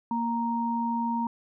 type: tone pair together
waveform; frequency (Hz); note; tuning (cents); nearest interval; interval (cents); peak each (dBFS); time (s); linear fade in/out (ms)
sine; 233.1 / 932.4; A#3 / A#5; 0 / 0; 2 octaves; 2400; -28; 0.11-1.27; 2
effects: none